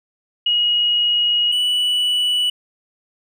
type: tone pair in turn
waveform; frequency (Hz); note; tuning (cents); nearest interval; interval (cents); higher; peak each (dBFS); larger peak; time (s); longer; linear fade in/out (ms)
sine / triangle; 2894 / 2955; F#7 / F#7; -39 / -3; unison; 36; second; -14; neither; 0.46-1.52 / 1.52-2.5; first; 5
effects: none